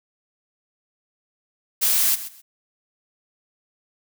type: noise with echo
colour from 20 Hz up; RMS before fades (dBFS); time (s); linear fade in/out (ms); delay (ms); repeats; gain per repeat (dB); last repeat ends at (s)
blue; -19; 1.81-2.16; 20; 130; 2; -14; 2.42
effects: none